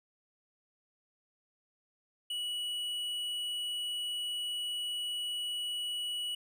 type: tone with tanh clipping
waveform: sine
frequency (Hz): 2935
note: F#7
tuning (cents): -15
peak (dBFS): -35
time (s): 2.3-6.35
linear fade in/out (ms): 5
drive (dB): 9
effects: none